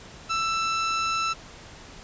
sawtooth tone, 1327 Hz, E6, 11 cents sharp, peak -20 dBFS, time 0.29-1.34 s, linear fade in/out 20 ms, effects pink hiss -45 dBFS RMS until 2.03 s + resampled to 16000 Hz

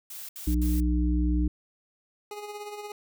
blue noise bursts, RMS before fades -40 dBFS, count 3, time 0.1-0.804 s, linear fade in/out 5 ms, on 190 ms, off 67 ms
harmonic tone, 60.6 Hz, B1, 32 cents flat, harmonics 1 / 3 / 5, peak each -23 / -32 / -28 dBFS, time 0.47-1.48 s, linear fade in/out 5 ms
25% pulse tone with tremolo, 415.3 Hz, G#4, in tune, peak -31 dBFS, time 2.31-2.92 s, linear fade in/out 2 ms, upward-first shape sine, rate 17 Hz, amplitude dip 50%
effects none

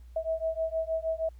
sine beating tone pair, 644 / 650.4 Hz, E5 / E5, -41 / -23 cents, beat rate 6.4 Hz, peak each -31 dBFS, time 0.16-1.29 s, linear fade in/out 5 ms, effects added 60 Hz sine -46 dBFS peak until 1.39 s + pink hiss -69 dBFS RMS until 1.39 s

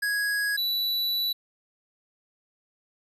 square tone pair in turn, 1661.2 / 3951 Hz, G#6 / B7, 0 / 0 cents, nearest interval octave + minor third, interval 1500 cents, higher second, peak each -25 dBFS, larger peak neither, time 0.02-0.57 / 0.57-1.33 s, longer second, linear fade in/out 10 ms, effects resampled to 32000 Hz

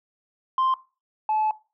sine tone pair in turn, 1046.5 / 862.9 Hz, C6 / A5, 0 / -34 cents, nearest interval minor third, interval 334 cents, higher first, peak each -17 / -19 dBFS, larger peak first, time 0.58-0.74 / 1.29-1.51 s, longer second, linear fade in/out 2 ms, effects noise-tail reverb RT60 0.3 s tail -19 dB re dry + tanh soft clip ceiling -17 dBFS

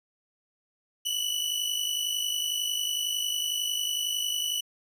sawtooth tone pair together, 2943 / 2994 Hz, F#7 / F#7, -10 / +20 cents, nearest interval unison, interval 30 cents, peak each -27 dBFS, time 1.05-4.61 s, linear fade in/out 10 ms, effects resampled to 32000 Hz

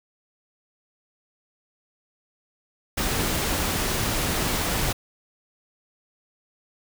pink noise, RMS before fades -25 dBFS, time 2.97-4.93 s, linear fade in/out 10 ms, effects none

